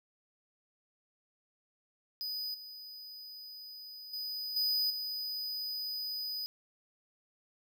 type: tone with level steps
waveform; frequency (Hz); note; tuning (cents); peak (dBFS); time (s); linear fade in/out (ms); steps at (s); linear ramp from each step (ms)
square; 4978; D#8; 0; -36 / -46 / -37 / -29 / -36; 2.21-6.46; 0; 2.54 / 4.13 / 4.56 / 4.9; 5
effects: none